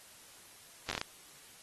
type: slowing click train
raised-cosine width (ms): 0.2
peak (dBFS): -17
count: 7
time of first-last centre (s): 0.89-1.014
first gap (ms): 10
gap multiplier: 1.29
effects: white hiss -56 dBFS RMS until 1.62 s + AAC 32 kbps